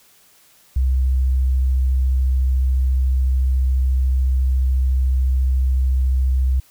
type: tone with vibrato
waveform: sine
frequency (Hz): 64.8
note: C2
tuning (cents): -16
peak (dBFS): -14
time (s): 0.76-6.6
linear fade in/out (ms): 5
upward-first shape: triangle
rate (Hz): 14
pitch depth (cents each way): 15
effects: white hiss -53 dBFS RMS until 6.7 s